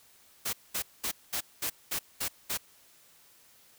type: noise bursts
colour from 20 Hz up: white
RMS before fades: -32 dBFS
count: 8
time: 0.45-2.576 s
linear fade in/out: 10 ms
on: 82 ms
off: 210 ms
effects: white hiss -60 dBFS RMS until 3.78 s